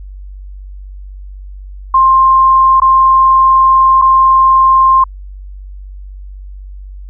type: tone with dropouts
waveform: sine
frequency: 1056 Hz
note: C6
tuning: 16 cents sharp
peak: -4 dBFS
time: 1.94-5.04 s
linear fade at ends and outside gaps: 5 ms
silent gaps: 2.801-2.818 / 4.016-4.02 s
effects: added 48 Hz sine -26 dBFS peak until 7.09 s